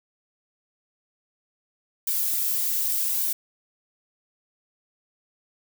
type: noise with flanger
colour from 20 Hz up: violet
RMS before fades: -25 dBFS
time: 2.07-3.33 s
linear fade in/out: 5 ms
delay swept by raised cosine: 1.5 to 3.8 ms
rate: 0.85 Hz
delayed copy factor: -0.6
effects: none